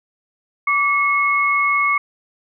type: tone pair together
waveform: sine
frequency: 1155.3 / 2181 Hz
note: D6 / C#7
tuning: -29 / -29 cents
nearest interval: major seventh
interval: 1100 cents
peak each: -17 dBFS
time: 0.67-1.98 s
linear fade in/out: 5 ms
effects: none